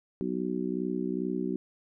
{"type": "harmonic tone", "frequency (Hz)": 62.4, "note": "B1", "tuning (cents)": 19, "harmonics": [3, 4, 5, 6], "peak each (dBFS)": [-34, -34, -34, -34], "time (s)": [0.21, 1.56], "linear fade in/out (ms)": 0, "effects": []}